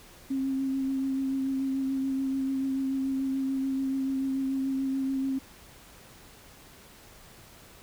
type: tone with vibrato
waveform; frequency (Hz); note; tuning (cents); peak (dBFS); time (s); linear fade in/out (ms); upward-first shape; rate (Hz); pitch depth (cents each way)
sine; 267.9; C4; +41; -26; 0.3-5.39; 10; triangle; 6.9; 20
effects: pink hiss -52 dBFS RMS until 7.82 s